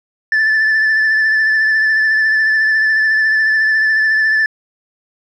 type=tone with vibrato; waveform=sine; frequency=1753 Hz; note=A6; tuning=7 cents flat; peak=-8 dBFS; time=0.32-4.46 s; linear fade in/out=2 ms; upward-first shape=sine; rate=14 Hz; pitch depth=25 cents each way; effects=tanh soft clip ceiling -9 dBFS